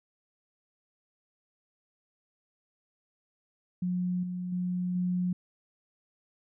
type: tone with level steps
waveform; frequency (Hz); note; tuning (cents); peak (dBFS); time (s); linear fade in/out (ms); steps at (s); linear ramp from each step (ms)
sine; 180; F#3; -47; -27 / -32 / -28 / -26; 3.82-5.33; 5; 4.23 / 4.52 / 4.95; 5
effects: none